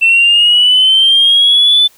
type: linear sweep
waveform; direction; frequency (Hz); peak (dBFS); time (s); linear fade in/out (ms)
sine; up; 2675 to 3520; -4; 0.01-1.88; 20
effects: tanh soft clip ceiling -1 dBFS + white hiss -47 dBFS RMS until 1.97 s